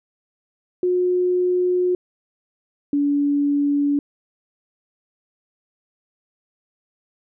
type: tone pair in turn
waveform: sine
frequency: 361.1 / 286.6 Hz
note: F#4 / D4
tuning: -42 / -42 cents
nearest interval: major third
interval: 400 cents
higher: first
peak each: -16 dBFS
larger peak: neither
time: 0.83-1.95 / 2.93-3.99 s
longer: first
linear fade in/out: 2 ms
effects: none